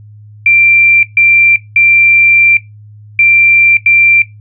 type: tone bursts at uneven times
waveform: sine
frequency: 2361 Hz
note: D7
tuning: 9 cents sharp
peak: -3 dBFS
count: 5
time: 0.46-1.03 / 1.17-1.56 / 1.76-2.57 / 3.19-3.77 / 3.86-4.22 s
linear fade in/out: 2 ms
effects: noise-tail reverb RT60 0.2 s tail -21 dB re dry + added 105 Hz sine -32 dBFS peak until 4.4 s